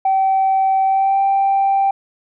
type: tone with pitch glide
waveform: sine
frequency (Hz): 770 to 784.4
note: G5 to G5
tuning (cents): -31 to +1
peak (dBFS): -11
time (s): 0.05-1.91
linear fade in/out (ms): 5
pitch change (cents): +32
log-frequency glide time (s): 0.85-1.21
effects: tanh soft clip ceiling -9 dBFS